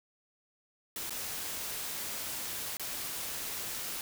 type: noise with dropouts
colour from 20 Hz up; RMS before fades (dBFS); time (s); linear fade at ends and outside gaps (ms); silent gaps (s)
white; -38; 0.96-4.01; 1; 1.096-1.106 / 2.77-2.796
effects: none